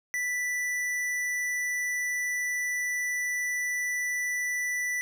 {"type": "tone with hard clipping", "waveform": "sine", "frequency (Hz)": 1975.5, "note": "B6", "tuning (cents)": 0, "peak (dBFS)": -29, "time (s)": [0.14, 5.01], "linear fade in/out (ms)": 0, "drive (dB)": 13, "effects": []}